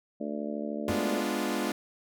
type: harmonic tone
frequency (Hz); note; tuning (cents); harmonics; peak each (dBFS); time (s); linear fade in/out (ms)
73.42; D2; 0; 3 / 4 / 5 / 6 / 7 / 8 / 9; -35 / -37 / -43 / -41 / -46 / -38 / -45; 0.2-1.21; 10
type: chord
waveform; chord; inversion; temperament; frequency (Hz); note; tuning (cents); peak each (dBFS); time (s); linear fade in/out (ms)
sawtooth; G# diminished seventh; none; equal; 207.7 / 246.9 / 293.7 / 349.2; G#3 / B3 / D4 / F4; 0 / 0 / 0 / 0; -30; 0.88-1.72; 2
type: tone with exponential decay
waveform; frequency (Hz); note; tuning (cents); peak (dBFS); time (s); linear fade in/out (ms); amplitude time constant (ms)
triangle; 92.5; F#2; 0; -28; 0.89-1.06; 5; 36
effects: none